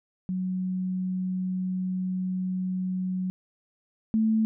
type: tone pair in turn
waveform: sine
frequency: 185 / 220 Hz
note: F#3 / A3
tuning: 0 / 0 cents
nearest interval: minor third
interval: 300 cents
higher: second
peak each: -26 / -20 dBFS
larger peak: second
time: 0.29-3.3 / 4.14-4.45 s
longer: first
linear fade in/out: 0 ms
effects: none